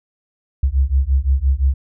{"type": "beating tone pair", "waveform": "sine", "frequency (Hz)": [64.7, 70.5], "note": ["C2", "C#2"], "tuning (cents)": [-19, 30], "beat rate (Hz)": 5.8, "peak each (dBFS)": -16, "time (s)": [0.63, 1.74], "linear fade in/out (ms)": 5, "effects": []}